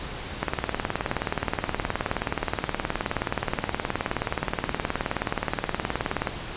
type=click train; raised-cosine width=0.5 ms; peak=-9 dBFS; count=112; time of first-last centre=0.43-6.272 s; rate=19 Hz; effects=pink hiss -35 dBFS RMS until 6.56 s + resampled to 8000 Hz